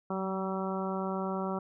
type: harmonic tone with a mistuned harmonic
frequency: 190.9 Hz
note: G3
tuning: 46 cents flat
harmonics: 1 / 2 / 3 / 4 / 5 / 6 / 7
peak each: -34 / -37 / -39 / -40 / -41 / -42 / -42 dBFS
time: 0.1-1.59 s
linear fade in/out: 5 ms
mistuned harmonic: 1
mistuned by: -19 cents
effects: none